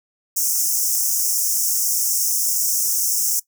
pink high-pass noise, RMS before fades -20 dBFS, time 0.36-3.4 s, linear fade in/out 10 ms, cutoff 5400 Hz, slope 96 dB/octave, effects noise-tail reverb RT60 0.1 s tail -19 dB re dry

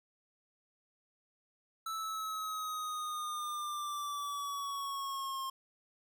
square linear sweep, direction down, 1318.5 to 1066 Hz, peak -37 dBFS, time 1.86-5.5 s, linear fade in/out 5 ms, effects 12-bit

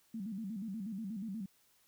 sine tone with vibrato, 207.7 Hz, G#3, in tune, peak -38 dBFS, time 0.14-1.46 s, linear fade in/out 5 ms, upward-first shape square, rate 8.3 Hz, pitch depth 140 cents each way, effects white hiss -70 dBFS RMS until 1.87 s

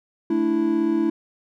triangle chord, A suspended fourth, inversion none, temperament just, 220 / 293.3 / 330 Hz, A3 / D4 / E4, 0 / -2 / +2 cents, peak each -24 / -23 / -18 dBFS, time 0.3-1.1 s, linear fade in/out 5 ms, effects none

